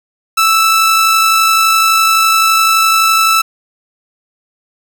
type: tone with amplitude modulation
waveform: sawtooth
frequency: 1318.5 Hz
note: E6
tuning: in tune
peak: -3 dBFS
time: 0.37-3.42 s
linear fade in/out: 10 ms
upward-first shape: sine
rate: 51.8 Hz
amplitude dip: 25%
effects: none